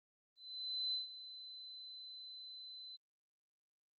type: tone with ADSR envelope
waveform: sine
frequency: 4035 Hz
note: B7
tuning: 36 cents sharp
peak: -35 dBFS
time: 0.36-2.97 s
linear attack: 570 ms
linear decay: 140 ms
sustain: -14 dB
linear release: 17 ms
effects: Opus 32 kbps